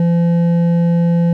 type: tone with hard clipping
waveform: sine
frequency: 170.4 Hz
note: F3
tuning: 42 cents flat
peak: -12 dBFS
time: 0-1.33 s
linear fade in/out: 2 ms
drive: 7 dB
effects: none